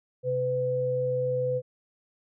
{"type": "tone pair together", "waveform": "sine", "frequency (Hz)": [130.81, 503.4], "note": ["C3", "B4"], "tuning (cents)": [0, 33], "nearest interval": "octave + major seventh", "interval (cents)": 2333, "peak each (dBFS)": [-32, -25], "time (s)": [0.23, 1.62], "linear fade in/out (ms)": 50, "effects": []}